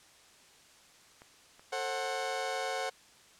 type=clicks; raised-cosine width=0.5 ms; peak=-36 / -40 / -42 dBFS; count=3; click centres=1.219 / 1.595 / 2.043 s
type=chord; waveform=sawtooth; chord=F# diminished; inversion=first; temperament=just; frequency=444 / 532.8 / 740 Hz; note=A4 / C5 / F#5; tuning=+16 / +31 / 0 cents; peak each=-36 / -33 / -32 dBFS; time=1.72-2.9 s; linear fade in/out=10 ms
effects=white hiss -59 dBFS RMS until 3.39 s + low-pass 8000 Hz 12 dB/octave